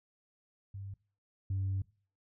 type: tone pair in turn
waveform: sine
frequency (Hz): 98.4 / 96.37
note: G2 / G2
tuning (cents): +7 / -29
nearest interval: unison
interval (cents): 36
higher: first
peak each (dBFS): -40 / -29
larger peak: second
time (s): 0.74-0.94 / 1.5-1.82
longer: second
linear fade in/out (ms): 5
effects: noise-tail reverb RT60 0.4 s tail -22 dB re dry + tanh soft clip ceiling -28 dBFS